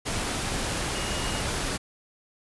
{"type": "tone in noise", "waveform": "sine", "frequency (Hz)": 2866, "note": "F7", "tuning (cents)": 44, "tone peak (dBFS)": -38, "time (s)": [0.94, 1.42], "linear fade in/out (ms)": 20, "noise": "pink", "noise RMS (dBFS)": -29, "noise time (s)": [0.05, 1.78], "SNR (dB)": -12, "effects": ["resampled to 24000 Hz"]}